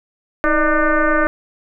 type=tone with frequency modulation; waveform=sine; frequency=592 Hz; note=D5; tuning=14 cents sharp; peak=-12 dBFS; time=0.44-1.27 s; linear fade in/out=0 ms; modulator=303 Hz; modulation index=3.8; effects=none